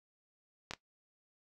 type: clicks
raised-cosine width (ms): 0.2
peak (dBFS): -21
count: 2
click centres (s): 0.71 / 0.736
effects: noise-tail reverb RT60 0.1 s tail -18 dB re dry